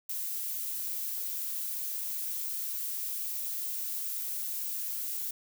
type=noise; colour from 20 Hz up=violet; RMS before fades=-35 dBFS; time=0.09-5.31 s; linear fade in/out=5 ms; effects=none